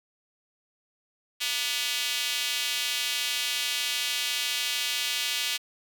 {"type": "tone with high-pass filter", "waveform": "square", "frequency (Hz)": 133.1, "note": "C3", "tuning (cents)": 30, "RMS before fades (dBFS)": -29, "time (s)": [1.4, 5.58], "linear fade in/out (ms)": 20, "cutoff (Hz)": 3000, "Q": 1.8, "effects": []}